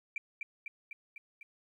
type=tone with echo; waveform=sine; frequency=2349 Hz; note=D7; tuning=in tune; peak=-32 dBFS; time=0.16-0.18 s; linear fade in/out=2 ms; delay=250 ms; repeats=5; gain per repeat=-3 dB; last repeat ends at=1.43 s; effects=tanh soft clip ceiling -28 dBFS + 12-bit